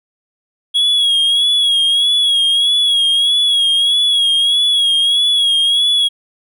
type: tone with vibrato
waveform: triangle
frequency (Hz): 3322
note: G#7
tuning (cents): 0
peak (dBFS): -9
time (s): 0.74-6.09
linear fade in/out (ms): 20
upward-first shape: sine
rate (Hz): 1.6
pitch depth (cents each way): 50
effects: none